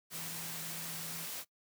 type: tone in noise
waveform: sine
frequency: 164.81 Hz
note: E3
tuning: in tune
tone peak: -49 dBFS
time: 0.11-1.27 s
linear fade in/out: 50 ms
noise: white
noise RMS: -42 dBFS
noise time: 0.1-1.45 s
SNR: -10 dB
effects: noise-tail reverb RT60 0.1 s tail -20 dB re dry + high-pass 100 Hz 12 dB/octave